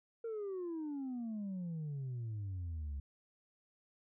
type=exponential sweep; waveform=sine; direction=down; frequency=466.2 to 68 Hz; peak=-36 dBFS; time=0.24-3 s; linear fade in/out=5 ms; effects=tanh soft clip ceiling -37 dBFS